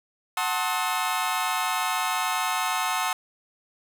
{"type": "chord", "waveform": "sawtooth", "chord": "F# diminished seventh", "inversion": "none", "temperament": "just", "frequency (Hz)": [740, 888, 1065.6, 1278.7], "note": ["F#5", "A5", "C6", "Eb6"], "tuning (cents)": [0, 16, 31, 47], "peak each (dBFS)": -26, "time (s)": [0.37, 3.13], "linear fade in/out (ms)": 2, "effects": []}